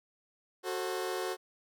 sawtooth chord, F# diminished, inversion none, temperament just, 370 / 444 / 532.8 Hz, F#4 / A4 / C5, 0 / +16 / +31 cents, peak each -31 / -35 / -36 dBFS, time 0.63-1.37 s, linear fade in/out 50 ms, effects none

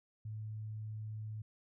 sine tone, 108.1 Hz, A2, 30 cents flat, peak -40 dBFS, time 0.25-1.42 s, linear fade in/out 5 ms, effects none

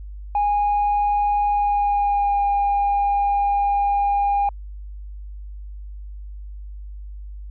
sine tone with pitch glide, 822 to 808.3 Hz, G#5 to G#5, -18 to -47 cents, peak -15 dBFS, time 0.35-4.49 s, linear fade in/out 2 ms, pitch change -29 cents, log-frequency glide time 1.48-2.44 s, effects tanh soft clip ceiling -14 dBFS + added 50 Hz sine -32 dBFS peak until 7.5 s

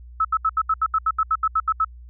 sine tone bursts, 1300 Hz, E6, 24 cents flat, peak -16 dBFS, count 14, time 0.2-1.847 s, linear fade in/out 5 ms, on 48 ms, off 75 ms, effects added 60 Hz sine -39 dBFS peak until 2.09 s

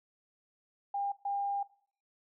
sine tone bursts at uneven times, 802 Hz, G5, 39 cents sharp, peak -31 dBFS, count 2, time 0.94-1.12 / 1.25-1.63 s, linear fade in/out 5 ms, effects noise-tail reverb RT60 0.5 s tail -19 dB re dry

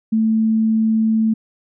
sine tone, 221.1 Hz, A3, 9 cents sharp, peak -13 dBFS, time 0.12-1.34 s, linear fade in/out 10 ms, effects none

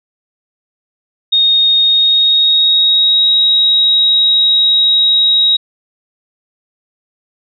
sine tone with pitch glide, 3714 to 3807 Hz, A#7 to A#7, -7 to +36 cents, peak -7 dBFS, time 1.32-5.57 s, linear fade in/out 10 ms, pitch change +43 cents, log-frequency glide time 1.8-3.31 s, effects none

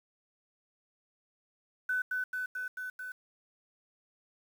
sine tone with echo, 1504 Hz, F#6, 28 cents sharp, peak -28 dBFS, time 1.89-2.02 s, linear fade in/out 5 ms, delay 220 ms, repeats 5, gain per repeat -2 dB, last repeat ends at 3.12 s, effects 9-bit

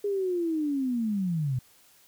sine linear sweep, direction down, 412.8 to 120.5 Hz, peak -25 dBFS, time 0.04-1.59 s, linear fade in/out 5 ms, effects white hiss -59 dBFS RMS until 2.07 s

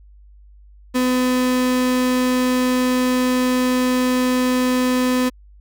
35% pulse tone, 252.7 Hz, B3, 40 cents sharp, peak -14 dBFS, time 0.94-5.3 s, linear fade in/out 20 ms, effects added 50 Hz sine -43 dBFS peak until 5.6 s

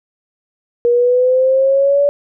sine exponential sweep, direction up, 474.8 to 576 Hz, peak -9 dBFS, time 0.85-2.09 s, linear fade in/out 0 ms, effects none

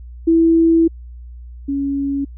sine tone pair in turn, 329.6 / 278.4 Hz, E4 / C#4, 0 / +8 cents, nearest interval minor third, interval 292 cents, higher first, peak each -9 / -17 dBFS, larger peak first, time 0.27-0.88 / 1.68-2.25 s, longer first, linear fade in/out 10 ms, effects added 60 Hz sine -32 dBFS peak until 2.37 s

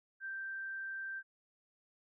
sine tone, 1568 Hz, G6, in tune, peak -39 dBFS, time 0.2-1.23 s, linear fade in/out 50 ms, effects none

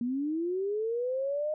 sine linear sweep, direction up, 233.1 to 620 Hz, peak -28 dBFS, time 0.01-1.54 s, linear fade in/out 2 ms, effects none

